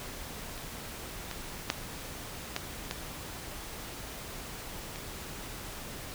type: clicks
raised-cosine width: 0.2 ms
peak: -26 / -20 / -9 / -13 / -16 / -23 dBFS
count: 6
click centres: 0.578 / 1.313 / 1.701 / 2.564 / 2.911 / 4.959 s
effects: pink hiss -42 dBFS RMS until 6.14 s